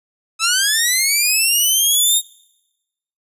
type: linear sweep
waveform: 10% pulse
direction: up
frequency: 1285 to 3729 Hz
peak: -5 dBFS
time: 0.39-2.22 s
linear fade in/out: 50 ms
effects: noise-tail reverb RT60 1.0 s tail -25 dB re dry + resampled to 32000 Hz